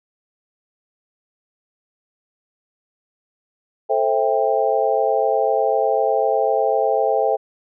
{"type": "chord", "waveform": "sine", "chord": "A minor seventh", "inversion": "none", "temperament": "just", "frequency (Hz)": [440, 528, 660, 792], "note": ["A4", "C5", "E5", "G5"], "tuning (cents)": [0, 16, 2, 18], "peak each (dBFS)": -21, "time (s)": [3.89, 7.37], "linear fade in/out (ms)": 20, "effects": []}